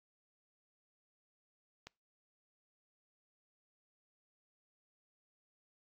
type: click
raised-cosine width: 0.2 ms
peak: -30 dBFS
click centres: 1.87 s
effects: noise-tail reverb RT60 0.3 s tail -26 dB re dry + AAC 32 kbps